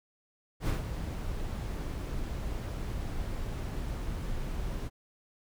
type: noise with ADSR envelope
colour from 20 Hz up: brown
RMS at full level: -26 dBFS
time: 0.6-4.9 s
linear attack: 76 ms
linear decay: 140 ms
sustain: -9 dB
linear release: 36 ms
effects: none